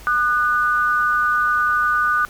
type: tone pair together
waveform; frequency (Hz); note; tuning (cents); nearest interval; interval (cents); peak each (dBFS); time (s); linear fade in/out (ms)
sine; 1211.5 / 1480; D#6 / F#6; -47 / 0; minor third; 347; -18; 0.07-2.25; 0
effects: added 52 Hz sine -43 dBFS peak until 2.29 s + pink hiss -43 dBFS RMS until 2.29 s